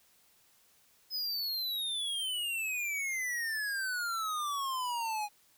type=exponential sweep; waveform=square; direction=down; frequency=5120 to 821 Hz; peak=-33 dBFS; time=1.1-5.29 s; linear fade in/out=50 ms; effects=white hiss -66 dBFS RMS until 5.57 s